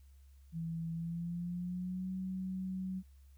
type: tone with pitch glide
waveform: sine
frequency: 164.81 to 187.14 Hz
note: E3 to F#3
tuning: 0 to +20 cents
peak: -36 dBFS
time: 0.52-3.03 s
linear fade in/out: 50 ms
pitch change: +220 cents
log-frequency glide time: 0.92-2.11 s
effects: added 68 Hz sine -56 dBFS peak until 3.37 s + white hiss -75 dBFS RMS until 3.37 s